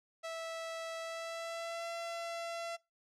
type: tone with pitch glide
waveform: sawtooth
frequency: 656 to 675.2 Hz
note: E5 to E5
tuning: -9 to +41 cents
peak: -35 dBFS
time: 0.23-2.77 s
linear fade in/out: 20 ms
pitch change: +50 cents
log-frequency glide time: 1-1.89 s
effects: noise-tail reverb RT60 0.2 s tail -20 dB re dry + low-pass 8000 Hz 12 dB/octave